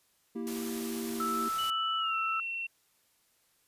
triangle chord, E diminished, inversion second, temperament equal with one note detuned, 233.1 / 328.7 / 392 Hz, Bb3 / E4 / G4, 0 / -5 / 0 cents, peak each -34 / -38 / -38 dBFS, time 0.35-1.49 s, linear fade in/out 10 ms
white noise, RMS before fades -42 dBFS, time 0.47-1.7 s, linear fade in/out 0 ms
sine tone, 1318.5 Hz, E6, in tune, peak -30 dBFS, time 1.2-2.4 s, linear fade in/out 2 ms
sine tone with pitch glide, 2960 to 2714 Hz, F#7 to E7, 0 to +50 cents, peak -33 dBFS, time 1.58-2.67 s, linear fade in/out 10 ms, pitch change -150 cents, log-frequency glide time 1.98-2.15 s
effects white hiss -70 dBFS RMS until 3.67 s + resampled to 32000 Hz

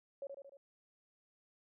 sine tone with echo, 554.4 Hz, C#5, in tune, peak -40 dBFS, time 0.22-0.27 s, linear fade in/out 2 ms, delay 75 ms, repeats 4, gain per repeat -4 dB, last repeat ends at 0.57 s, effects none

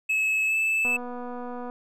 triangle tone with pitch glide, 2587 to 2626 Hz, E7 to E7, -33 to -7 cents, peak -20 dBFS, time 0.09-0.97 s, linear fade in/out 10 ms, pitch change +26 cents, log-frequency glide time 0.46-0.55 s
click train, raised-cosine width 1 ms, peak -24 dBFS, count 209, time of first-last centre 0.85-1.699 s, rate 245 Hz
effects none

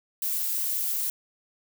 violet noise, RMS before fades -28 dBFS, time 0.22-1.1 s, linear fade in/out 2 ms, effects none

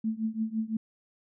sine tone with tremolo, 221 Hz, A3, 8 cents sharp, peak -24 dBFS, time 0.04-0.77 s, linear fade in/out 5 ms, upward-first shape triangle, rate 5.9 Hz, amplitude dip 95%, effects none

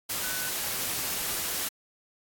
sine tone in noise, 1500 Hz, F#6, 23 cents sharp, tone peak -37 dBFS, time 0.23-0.5 s, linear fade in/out 10 ms, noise white, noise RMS -31 dBFS, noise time 0.09-1.69 s, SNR -9 dB, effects AAC 64 kbps

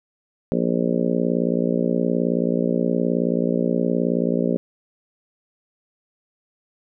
harmonic tone, 58.9 Hz, A#1, 19 cents sharp, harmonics 3 / 4 / 5 / 6 / 7 / 8 / 9 / 10, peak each -24 / -23 / -27 / -31 / -26 / -30 / -27 / -32 dBFS, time 0.52-4.57 s, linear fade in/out 0 ms, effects none

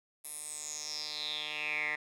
10% pulse tone with band-pass filter sweep, 150.8 Hz, D3, 46 cents sharp, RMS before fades -38 dBFS, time 0.24-1.96 s, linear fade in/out 10 ms, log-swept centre 11000 to 1900 Hz, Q 6.8, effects none

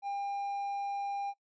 triangle tone, 801 Hz, G5, 37 cents sharp, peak -31 dBFS, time 0.02-1.34 s, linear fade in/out 50 ms, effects noise-tail reverb RT60 0.1 s tail -25 dB re dry + resampled to 16000 Hz

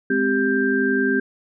sine tone cluster, 209 / 260.5 / 392.9 / 1580 Hz, G#3 / C4 / G4 / G6, +11 / -7 / +4 / +13 cents, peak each -26 / -21 / -22 / -22 dBFS, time 0.1-1.2 s, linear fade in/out 5 ms, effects none

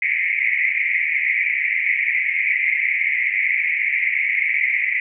white band-pass noise, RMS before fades -20 dBFS, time 0.02-5 s, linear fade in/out 2 ms, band 2000 to 2300 Hz, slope 96 dB/octave, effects none

